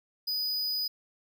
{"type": "tone", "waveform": "square", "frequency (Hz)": 4968, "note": "D#8", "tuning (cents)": -3, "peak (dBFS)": -29, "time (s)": [0.27, 0.88], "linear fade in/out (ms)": 10, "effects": []}